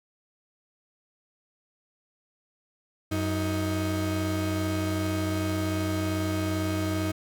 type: tone pair together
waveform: 35% pulse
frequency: 93.16 / 314.8 Hz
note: F#2 / D#4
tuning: +12 / +20 cents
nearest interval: octave + major sixth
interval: 2108 cents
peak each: -27 dBFS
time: 3.11-7.12 s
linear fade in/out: 10 ms
effects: none